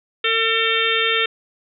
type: harmonic tone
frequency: 451 Hz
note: A4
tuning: 43 cents sharp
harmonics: 1 / 3 / 4 / 5 / 6 / 7 / 8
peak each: -24 / -24 / -24 / -24 / -24 / -24 / -24 dBFS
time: 0.24-1.26 s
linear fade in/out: 5 ms
effects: none